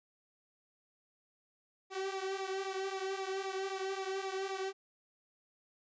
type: tone with flanger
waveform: sawtooth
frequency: 384.8 Hz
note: G4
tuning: 32 cents flat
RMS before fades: -38 dBFS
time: 1.9-4.73 s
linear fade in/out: 50 ms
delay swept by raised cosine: 1.9 to 4.4 ms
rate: 3.8 Hz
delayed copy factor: -0.75
effects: resampled to 16000 Hz